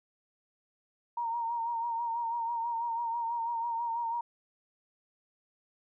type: tone with vibrato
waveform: sine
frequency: 931 Hz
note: A#5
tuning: 2 cents flat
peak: -30 dBFS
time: 1.17-4.21 s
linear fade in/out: 5 ms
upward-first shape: sine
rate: 6.1 Hz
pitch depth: 41 cents each way
effects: none